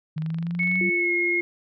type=exponential sweep; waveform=sine; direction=up; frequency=155 to 191.1 Hz; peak=-25 dBFS; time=0.16-0.9 s; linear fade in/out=10 ms
type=click train; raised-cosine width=0.3 ms; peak=-27 dBFS; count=15; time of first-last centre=0.18-0.756 s; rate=24.3 Hz
type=tone with pitch glide; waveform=sine; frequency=2204 to 2154 Hz; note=C#7 to C7; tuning=-11 to +50 cents; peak=-21 dBFS; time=0.59-1.41 s; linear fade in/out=10 ms; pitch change=-39 cents; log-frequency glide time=0.96-1.13 s
type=tone; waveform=sine; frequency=347.8 Hz; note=F4; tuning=7 cents flat; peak=-26 dBFS; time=0.81-1.41 s; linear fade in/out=0 ms
effects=none